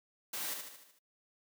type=noise with echo; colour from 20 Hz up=white; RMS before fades=-39 dBFS; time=0.33-0.54 s; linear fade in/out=5 ms; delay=75 ms; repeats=6; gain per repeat=-5 dB; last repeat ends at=0.99 s; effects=noise-tail reverb RT60 0.1 s tail -25 dB re dry + high-pass 200 Hz 12 dB/octave